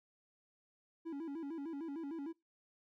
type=tone with vibrato; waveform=triangle; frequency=304.1 Hz; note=D#4; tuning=40 cents flat; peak=-38 dBFS; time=1.05-2.33 s; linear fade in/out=20 ms; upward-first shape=square; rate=6.6 Hz; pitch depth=140 cents each way; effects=noise-tail reverb RT60 0.2 s tail -23 dB re dry